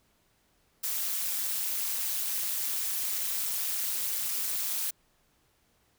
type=noise with amplitude modulation; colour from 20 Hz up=blue; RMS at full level=-28 dBFS; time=0.83-4.91 s; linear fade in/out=10 ms; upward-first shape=sine; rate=204 Hz; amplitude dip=75%; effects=pink hiss -69 dBFS RMS until 5.98 s